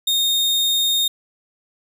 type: tone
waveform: 40% pulse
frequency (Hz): 3690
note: A#7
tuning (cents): -18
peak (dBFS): -15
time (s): 0.07-1.08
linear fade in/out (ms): 5
effects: none